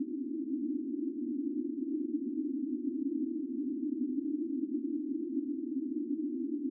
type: band-pass noise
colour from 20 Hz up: pink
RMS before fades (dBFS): -35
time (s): 0-6.7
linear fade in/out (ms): 10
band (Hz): 250 to 330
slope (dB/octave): 96
effects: none